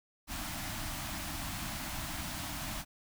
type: band-stop noise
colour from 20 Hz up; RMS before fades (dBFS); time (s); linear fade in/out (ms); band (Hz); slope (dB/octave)
pink; -39; 0.27-2.85; 50; 330 to 600; 96
effects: none